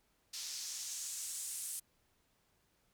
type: noise with band-pass filter sweep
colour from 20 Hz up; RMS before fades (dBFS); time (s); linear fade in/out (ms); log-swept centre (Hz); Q
white; -43; 0.33-1.8; 10; 5000 to 9500; 2
effects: pink hiss -75 dBFS RMS until 2.93 s